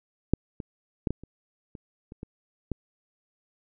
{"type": "clicks", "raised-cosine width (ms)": 3, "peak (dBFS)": [-7, -22, -12, -15, -30, -28, -29, -24, -16], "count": 9, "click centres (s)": [0.336, 0.602, 1.072, 1.106, 1.236, 1.752, 2.121, 2.231, 2.717], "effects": []}